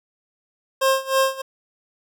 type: tone with tremolo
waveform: 25% pulse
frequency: 533 Hz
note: C5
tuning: 32 cents sharp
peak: -11 dBFS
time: 0.81-1.42 s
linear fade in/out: 10 ms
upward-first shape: sine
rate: 3.2 Hz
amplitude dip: 90%
effects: none